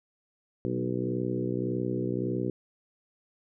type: harmonic tone with a mistuned harmonic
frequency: 61.74 Hz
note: B1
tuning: in tune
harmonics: 2 / 3 / 4 / 5 / 6 / 7 / 8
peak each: -34 / -35 / -36 / -34 / -33 / -39 / -39 dBFS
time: 0.65-2.5 s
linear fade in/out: 0 ms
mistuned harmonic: 3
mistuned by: +31 cents
effects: none